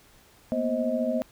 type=tone cluster; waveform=sine; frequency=231.2 / 245.2 / 527 / 631 Hz; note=A#3 / B3 / C5 / D#5; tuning=-14 / -12 / +12 / +24 cents; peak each=-32 / -28 / -31 / -28 dBFS; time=0.52-1.22 s; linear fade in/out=0 ms; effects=pink hiss -57 dBFS RMS until 1.31 s